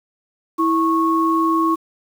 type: tone pair together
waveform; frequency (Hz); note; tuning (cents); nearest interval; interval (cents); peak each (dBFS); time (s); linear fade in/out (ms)
sine; 327 / 1100; E4 / C#6; -14 / -14; octave + major sixth; 2100; -17; 0.58-1.76; 20
effects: 7-bit